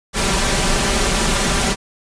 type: noise with comb filter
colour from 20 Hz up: pink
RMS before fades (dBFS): -17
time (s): 0.13-1.76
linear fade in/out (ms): 50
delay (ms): 5.1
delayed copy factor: +0.6
effects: resampled to 22050 Hz